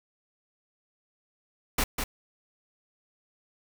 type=noise with echo; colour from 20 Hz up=pink; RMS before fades=-25 dBFS; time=1.78-1.84 s; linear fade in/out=5 ms; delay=200 ms; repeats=1; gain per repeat=-5 dB; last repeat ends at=2.04 s; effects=none